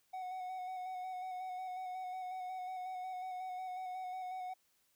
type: tone with vibrato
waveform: triangle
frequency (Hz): 740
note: F#5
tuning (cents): 0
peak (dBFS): -38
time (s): 0.13-4.54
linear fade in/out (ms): 10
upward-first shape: square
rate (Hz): 5.5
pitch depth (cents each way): 20
effects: white hiss -75 dBFS RMS until 4.95 s